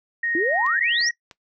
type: tone with pitch glide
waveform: sine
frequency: 1864.7 to 1889.6 Hz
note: A#6 to A#6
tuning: 0 to +23 cents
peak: -22 dBFS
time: 0.23-1.11 s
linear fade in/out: 5 ms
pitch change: +23 cents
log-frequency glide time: 0.72-0.99 s
type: exponential sweep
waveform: sine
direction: up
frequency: 311.1 to 5920 Hz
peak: -21 dBFS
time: 0.35-1.09 s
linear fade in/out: 2 ms
type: clicks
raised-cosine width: 0.2 ms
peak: -24 dBFS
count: 3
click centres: 0.664 / 1.01 / 1.312 s
effects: noise-tail reverb RT60 0.1 s tail -18 dB re dry